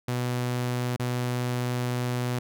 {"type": "tone with dropouts", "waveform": "sawtooth", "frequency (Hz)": 123.47, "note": "B2", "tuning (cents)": 0, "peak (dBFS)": -22, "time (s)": [0.08, 2.39], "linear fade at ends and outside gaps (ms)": 5, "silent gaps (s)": [0.964, 0.996], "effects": []}